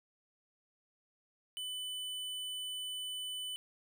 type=tone; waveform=square; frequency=3000 Hz; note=F#7; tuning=23 cents sharp; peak=-39 dBFS; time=1.57-3.56 s; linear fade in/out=0 ms; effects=none